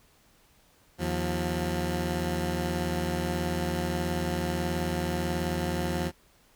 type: tone pair together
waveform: 15% pulse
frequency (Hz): 79.8 / 178.06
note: D#2 / F3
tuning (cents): +44 / +34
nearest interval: octave + major second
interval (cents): 1390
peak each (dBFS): -24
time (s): 0.98-6.12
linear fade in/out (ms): 50
effects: pink hiss -62 dBFS RMS until 6.55 s